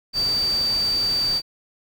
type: tone in noise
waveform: sine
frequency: 4635 Hz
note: D8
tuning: 24 cents flat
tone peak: -19 dBFS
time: 0.13-1.42 s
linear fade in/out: 50 ms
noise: pink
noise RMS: -34 dBFS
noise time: 0.13-1.42 s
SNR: +12 dB
effects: none